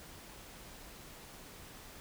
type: silence
effects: pink hiss -52 dBFS RMS until 2 s